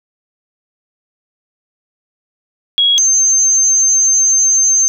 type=tone pair in turn; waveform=sine; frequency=3316 / 6296 Hz; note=G#7 / G8; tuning=-3 / +7 cents; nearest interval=major seventh; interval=1110 cents; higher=second; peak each=-8 dBFS; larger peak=neither; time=2.78-2.98 / 2.98-4.88 s; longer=second; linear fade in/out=0 ms; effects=none